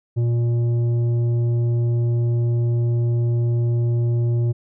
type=tone with tanh clipping; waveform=triangle; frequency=118.4 Hz; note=A#2; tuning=27 cents sharp; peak=-18 dBFS; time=0.16-4.53 s; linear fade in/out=20 ms; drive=12 dB; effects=none